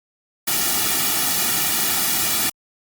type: noise with comb filter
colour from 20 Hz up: white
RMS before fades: -20 dBFS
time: 0.47-2.5 s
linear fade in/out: 10 ms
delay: 1.9 ms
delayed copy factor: -0.9
effects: Opus 48 kbps